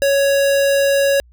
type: tone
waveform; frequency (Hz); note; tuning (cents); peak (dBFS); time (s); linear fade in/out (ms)
square; 556; C#5; +5; -13; 0.02-1.2; 0
effects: added 60 Hz sine -45 dBFS peak until 1.32 s